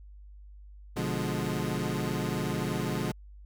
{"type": "chord", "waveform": "25% pulse", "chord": "B diminished seventh", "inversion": "none", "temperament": "equal", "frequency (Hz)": [123.47, 146.83, 174.61, 207.7], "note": ["B2", "D3", "F3", "Ab3"], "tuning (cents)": [0, 0, 0, 0], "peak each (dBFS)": -31, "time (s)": [0.96, 3.12], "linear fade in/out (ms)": 10, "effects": ["added 50 Hz sine -46 dBFS peak until 3.45 s"]}